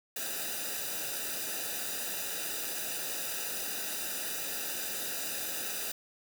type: noise with comb filter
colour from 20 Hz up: white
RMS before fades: -36 dBFS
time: 0.16-5.92 s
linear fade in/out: 5 ms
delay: 0.92 ms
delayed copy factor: -0.85
effects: none